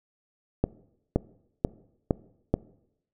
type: accelerating click train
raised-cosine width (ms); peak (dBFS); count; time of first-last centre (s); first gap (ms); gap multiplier
2; -8; 5; 0.64-2.54; 520; 0.94
effects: noise-tail reverb RT60 0.8 s tail -21 dB re dry